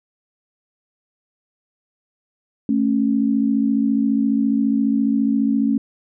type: tone pair together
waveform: sine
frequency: 220 / 274.6 Hz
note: A3 / C#4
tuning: 0 / -16 cents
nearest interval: major third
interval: 384 cents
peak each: -18 dBFS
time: 2.69-5.78 s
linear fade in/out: 2 ms
effects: none